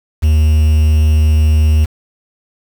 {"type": "tone with quantisation", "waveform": "triangle", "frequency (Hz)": 77.1, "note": "D#2", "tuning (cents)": -15, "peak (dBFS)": -5, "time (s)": [0.22, 1.86], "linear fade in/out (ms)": 20, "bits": 5, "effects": []}